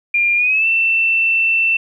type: tone with pitch glide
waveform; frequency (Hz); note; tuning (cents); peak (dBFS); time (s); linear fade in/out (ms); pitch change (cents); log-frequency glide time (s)
sine; 2400 to 2678; D7 to E7; +37 to +27; -12; 0.14-1.77; 5; +190; 0.36-0.67
effects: 9-bit